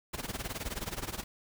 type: noise with tremolo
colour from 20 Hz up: pink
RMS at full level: -35 dBFS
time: 0.13-1.24 s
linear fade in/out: 10 ms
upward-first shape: sine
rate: 19 Hz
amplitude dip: 85%
effects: none